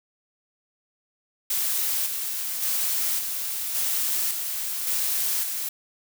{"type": "noise with tremolo", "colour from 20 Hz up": "blue", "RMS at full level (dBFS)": -25, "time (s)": [1.5, 5.69], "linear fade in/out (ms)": 5, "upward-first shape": "square", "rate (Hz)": 0.89, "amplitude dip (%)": 40, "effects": []}